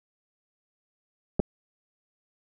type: clicks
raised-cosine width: 2 ms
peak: -11 dBFS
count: 2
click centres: 1.395 / 1.4 s
effects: none